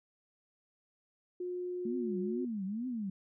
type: tone with pitch glide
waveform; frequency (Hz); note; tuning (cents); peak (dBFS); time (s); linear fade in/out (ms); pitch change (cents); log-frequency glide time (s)
sine; 359 to 361.1; F4 to F#4; +48 to -42; -35; 1.4-2.45; 5; +10; 2.17-2.32
type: tone with vibrato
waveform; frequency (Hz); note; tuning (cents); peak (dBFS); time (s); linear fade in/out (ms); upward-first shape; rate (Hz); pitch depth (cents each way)
sine; 220; A3; 0; -34; 1.85-3.1; 5; triangle; 2.2; 300
effects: none